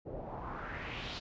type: noise with low-pass filter sweep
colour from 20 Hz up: pink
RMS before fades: -42 dBFS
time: 0.05-1.2 s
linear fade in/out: 20 ms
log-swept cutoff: 470 to 4400 Hz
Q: 3
effects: resampled to 16000 Hz